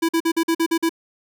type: tone bursts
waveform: square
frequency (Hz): 330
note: E4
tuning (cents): +2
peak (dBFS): -17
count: 8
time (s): 0.02-0.894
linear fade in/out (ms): 10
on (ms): 69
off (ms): 46
effects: none